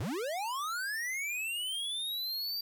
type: linear sweep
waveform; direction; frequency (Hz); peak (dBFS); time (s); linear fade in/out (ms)
square; up; 76.3 to 4699; -34; 0-2.61; 5
effects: 10-bit